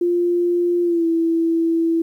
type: tone with pitch glide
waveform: sine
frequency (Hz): 349.2 to 330.6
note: F4 to E4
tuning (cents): 0 to +5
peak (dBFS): -15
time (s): 0.01-2.02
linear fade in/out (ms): 5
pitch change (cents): -95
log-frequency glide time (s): 0.83-1.06
effects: 9-bit